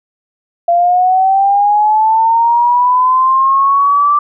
sine linear sweep, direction up, 683 to 1174.7 Hz, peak -7 dBFS, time 0.68-4.19 s, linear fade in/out 5 ms, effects none

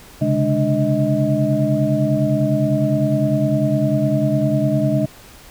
sine tone cluster, 132.1 / 142 / 208.6 / 295.7 / 630 Hz, C3 / C#3 / G#3 / D4 / D#5, +17 / +42 / +8 / +12 / +21 cents, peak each -21 dBFS, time 0.21-5.06 s, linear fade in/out 10 ms, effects pink hiss -43 dBFS RMS until 5.5 s

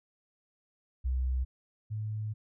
sine tone pair in turn, 63.9 / 107.47 Hz, C2 / A2, -40 / -40 cents, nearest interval major sixth, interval 900 cents, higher second, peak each -27 / -32 dBFS, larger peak first, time 1.04-1.45 / 1.9-2.34 s, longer second, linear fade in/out 20 ms, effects none

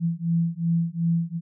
sine beating tone pair, 166.4 / 169.1 Hz, E3 / E3, +17 / +44 cents, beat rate 2.7 Hz, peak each -24 dBFS, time 0-1.41 s, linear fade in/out 50 ms, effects none

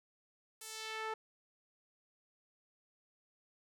sawtooth tone with band-pass filter sweep, 440 Hz, A4, in tune, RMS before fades -43 dBFS, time 0.61-1.14 s, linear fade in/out 5 ms, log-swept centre 11000 to 1000 Hz, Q 1, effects none

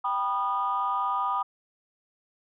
sine chord, G augmented, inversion none, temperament just, 784 / 980 / 1225 Hz, G5 / B5 / D#6, 0 / -14 / -27 cents, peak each -31 / -28 / -27 dBFS, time 0.04-1.43 s, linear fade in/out 10 ms, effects tanh soft clip ceiling -17 dBFS

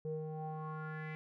square tone with low-pass filter sweep, 155.7 Hz, D#3, 2 cents sharp, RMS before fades -42 dBFS, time 0.05-1.15 s, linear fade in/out 0 ms, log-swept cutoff 430 to 2200 Hz, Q 5.2, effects none

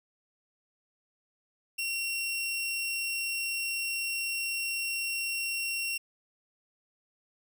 sawtooth tone, 2736 Hz, F7, 36 cents flat, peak -27 dBFS, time 1.78-5.98 s, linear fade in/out 10 ms, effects none

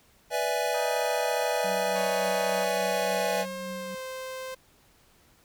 square chord, E dominant seventh, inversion second, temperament equal, 493.9 / 587.3 / 659.3 / 830.6 Hz, B4 / D5 / E5 / G#5, 0 / 0 / 0 / 0 cents, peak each -32 dBFS, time 0.3-3.46 s, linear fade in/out 50 ms
harmonic tone, 312.3 Hz, D#4, 7 cents sharp, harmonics 2 / 3 / 4 / 5, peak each -36 / -40 / -42 / -44 dBFS, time 0.74-2.64 s, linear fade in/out 5 ms
sine tone with tremolo, 189 Hz, F#3, 37 cents sharp, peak -36 dBFS, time 1.64-3.95 s, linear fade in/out 5 ms, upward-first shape triangle, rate 3.5 Hz, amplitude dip 45%
sawtooth tone with pitch glide, 554.4 to 520.3 Hz, C#5 to C5, 0 to -10 cents, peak -31 dBFS, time 1.95-4.55 s, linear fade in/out 10 ms, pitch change -110 cents, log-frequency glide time 2.83-4.02 s
effects pink hiss -61 dBFS RMS until 5.44 s

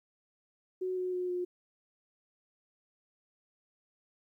sine tone with pitch steps, 370 / 366 / 362 / 358 Hz, F#4 / F#4 / F#4 / F4, 0 / -19 / -38 / +43 cents, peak -31 dBFS, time 0.81-1.45 s, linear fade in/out 10 ms, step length 160 ms, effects 12-bit

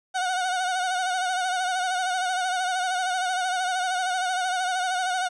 30% pulse tone with vibrato, 736 Hz, F#5, 9 cents flat, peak -21 dBFS, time 0.14-5.29 s, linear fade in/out 20 ms, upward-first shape sine, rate 13 Hz, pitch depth 51 cents each way, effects resampled to 22050 Hz + 10-bit

